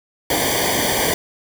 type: noise with comb filter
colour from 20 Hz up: pink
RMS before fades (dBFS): -19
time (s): 0.3-1.14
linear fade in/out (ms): 2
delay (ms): 0.75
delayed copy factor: -1
effects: none